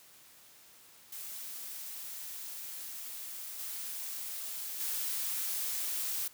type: noise with level steps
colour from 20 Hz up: blue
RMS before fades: -43 / -40 / -35 dBFS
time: 1.12-6.28 s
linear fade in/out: 5 ms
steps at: 3.59 / 4.8 s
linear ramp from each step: 5 ms
effects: white hiss -58 dBFS RMS until 6.33 s + high-pass 60 Hz 12 dB/octave